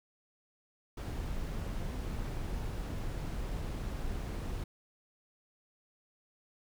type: noise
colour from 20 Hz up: brown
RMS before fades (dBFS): -37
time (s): 0.97-4.64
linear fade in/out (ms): 5
effects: none